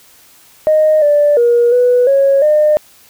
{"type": "tone with pitch steps", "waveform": "sine", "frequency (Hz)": [619, 586, 476, 492.8, 550, 605], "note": ["D#5", "D5", "A#4", "B4", "C#5", "D#5"], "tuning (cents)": [-9, -4, 36, -4, -14, -49], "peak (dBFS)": -6, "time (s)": [0.67, 2.77], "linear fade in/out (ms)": 0, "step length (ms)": 350, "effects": ["tanh soft clip ceiling -2 dBFS", "white hiss -45 dBFS RMS until 3.09 s"]}